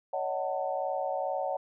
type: chord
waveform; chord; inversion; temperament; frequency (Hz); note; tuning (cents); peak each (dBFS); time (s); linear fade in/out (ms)
sine; D# half-diminished seventh; third; just; 560 / 622.3 / 746.7 / 896; C#5 / D#5 / F#5 / A5; +18 / 0 / +16 / +31; -33 / -36 / -33 / -38; 0.13-1.57; 5
effects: none

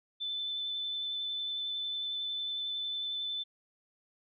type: tone with vibrato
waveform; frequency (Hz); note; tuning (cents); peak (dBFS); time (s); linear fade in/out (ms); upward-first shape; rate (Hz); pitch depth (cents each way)
sine; 3520; A7; 0; -33; 0.2-3.44; 20; triangle; 11; 13
effects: none

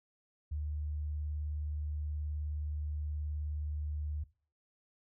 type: tone with vibrato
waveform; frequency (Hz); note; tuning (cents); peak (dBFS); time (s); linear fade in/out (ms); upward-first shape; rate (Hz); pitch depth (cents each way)
sine; 75; D2; +37; -34; 0.51-4.24; 10; sine; 19; 18
effects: noise-tail reverb RT60 0.4 s tail -19 dB re dry

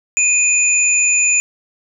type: tone pair together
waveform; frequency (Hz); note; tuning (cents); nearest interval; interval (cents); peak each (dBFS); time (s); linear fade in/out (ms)
sine; 2483 / 7019; D#7 / A8; -4 / -5; octave + tritone; 1799; -14; 0.17-1.4; 0
effects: none

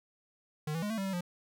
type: tone with pitch steps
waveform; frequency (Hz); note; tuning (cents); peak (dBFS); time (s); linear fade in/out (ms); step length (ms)
square; 152.2 / 164.5 / 207.7 / 223.3 / 194.4 / 192.9 / 176.6; D#3 / E3 / G#3 / A3 / G3 / G3 / F3; -38 / -3 / 0 / +26 / -14 / -28 / +20; -33; 0.67-1.209; 5; 77
effects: none

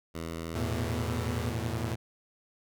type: tone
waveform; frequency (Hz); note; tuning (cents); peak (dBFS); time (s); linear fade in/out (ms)
10% pulse; 82.41; E2; 0; -27; 0.14-1.51; 20
type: chord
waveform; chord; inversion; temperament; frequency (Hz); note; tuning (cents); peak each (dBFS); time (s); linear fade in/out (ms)
sawtooth; E suspended fourth; none; equal with one note detuned; 82.41 / 110 / 120.72; E2 / A2 / B2; 0 / 0 / -39; -33 / -30 / -31; 0.54-1.96; 20
effects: none

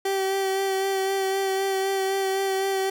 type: tone with vibrato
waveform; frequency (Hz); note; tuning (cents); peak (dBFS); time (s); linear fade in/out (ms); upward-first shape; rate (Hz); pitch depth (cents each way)
30% pulse; 386.8; G4; -23; -20; 0.05-2.9; 5; sine; 3.9; 18
effects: none

